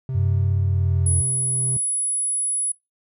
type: tone with tremolo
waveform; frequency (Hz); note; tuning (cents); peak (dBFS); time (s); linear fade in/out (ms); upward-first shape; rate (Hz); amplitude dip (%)
triangle; 130.81; C3; 0; -21; 0.09-1.77; 2; sine; 1.3; 30
type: tone with pitch glide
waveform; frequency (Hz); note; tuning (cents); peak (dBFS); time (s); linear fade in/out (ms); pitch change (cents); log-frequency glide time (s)
sine; 95 to 89.98; F#2 to F#2; +46 to -48; -18; 0.14-1.22; 20; -94; 0.54-1.05
type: tone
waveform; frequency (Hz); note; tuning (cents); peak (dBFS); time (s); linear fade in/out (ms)
sine; 10200; D#9; +42; -20; 1.06-2.72; 5
effects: noise-tail reverb RT60 0.2 s tail -19 dB re dry